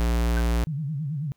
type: tone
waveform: square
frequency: 58.27 Hz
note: A#1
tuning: in tune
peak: -21 dBFS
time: 0-0.64 s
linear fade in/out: 0 ms
type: tone with exponential decay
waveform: sine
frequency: 1541 Hz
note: G6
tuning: 30 cents flat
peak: -26 dBFS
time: 0.37-0.46 s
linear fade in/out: 2 ms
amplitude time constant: 18 ms
type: tone with vibrato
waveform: sine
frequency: 147.5 Hz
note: D3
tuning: 8 cents sharp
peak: -26 dBFS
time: 0.67-1.32 s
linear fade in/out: 0 ms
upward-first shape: sine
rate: 9.2 Hz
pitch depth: 160 cents each way
effects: pink hiss -71 dBFS RMS until 1.36 s